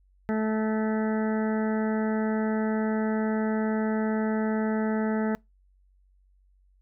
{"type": "harmonic tone", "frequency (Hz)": 217.8, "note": "A3", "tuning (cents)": -17, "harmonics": [1, 2, 3, 4, 6, 7, 8, 9], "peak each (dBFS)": [-25, -31, -35, -37, -41, -42, -43, -44], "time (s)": [0.29, 5.35], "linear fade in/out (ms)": 0, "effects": ["noise-tail reverb RT60 0.2 s tail -26 dB re dry", "added 47 Hz sine -59 dBFS peak until 6.81 s"]}